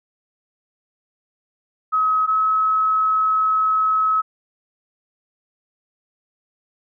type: tone pair in turn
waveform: sine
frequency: 1275 / 1286.1 Hz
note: D#6 / E6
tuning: +42 / -43 cents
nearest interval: unison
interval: 15 cents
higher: second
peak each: -15 dBFS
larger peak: neither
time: 1.92-2.27 / 2.27-4.22 s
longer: second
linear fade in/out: 20 ms
effects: none